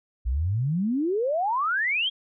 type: exponential sweep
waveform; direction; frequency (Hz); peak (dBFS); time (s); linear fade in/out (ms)
sine; up; 55.7 to 3322; -22; 0.25-2.1; 20
effects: none